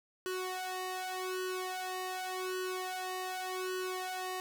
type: tone with flanger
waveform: sawtooth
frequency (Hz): 370.5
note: F#4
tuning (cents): +2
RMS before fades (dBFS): -38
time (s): 0.26-4.4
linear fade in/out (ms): 0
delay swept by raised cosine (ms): 0.67 to 1.66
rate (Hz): 0.86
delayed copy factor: +0.9
effects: none